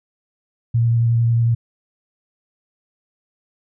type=tone with vibrato; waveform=sine; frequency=116.6 Hz; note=A#2; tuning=1 cent sharp; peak=-13 dBFS; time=0.74-1.55 s; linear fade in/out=10 ms; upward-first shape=square; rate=11 Hz; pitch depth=11 cents each way; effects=none